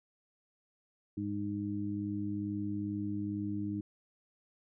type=harmonic tone; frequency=102.3 Hz; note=G#2; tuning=26 cents flat; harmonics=1 / 2 / 3; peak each=-40 / -38 / -36 dBFS; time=1.17-3.81 s; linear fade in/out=5 ms; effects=none